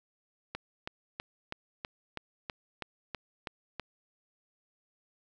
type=click train; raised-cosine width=0.3 ms; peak=-20 dBFS; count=11; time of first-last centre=0.55-3.797 s; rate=3.08 Hz; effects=none